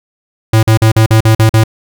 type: tone bursts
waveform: square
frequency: 110.8 Hz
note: A2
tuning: 13 cents sharp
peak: -5 dBFS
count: 8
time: 0.53-1.638 s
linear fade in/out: 5 ms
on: 100 ms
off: 44 ms
effects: none